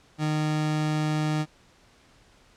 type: tone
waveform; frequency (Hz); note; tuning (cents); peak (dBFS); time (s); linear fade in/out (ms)
30% pulse; 153.3; D#3; -25; -21; 0.18-1.46; 50
effects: pink hiss -58 dBFS RMS until 2.56 s + low-pass 7000 Hz 12 dB/octave